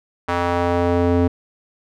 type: tone with band-pass filter sweep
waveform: square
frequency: 87.31 Hz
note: F2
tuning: in tune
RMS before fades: -18 dBFS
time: 0.28-1.28 s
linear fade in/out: 10 ms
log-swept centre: 1100 to 330 Hz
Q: 1.1
effects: none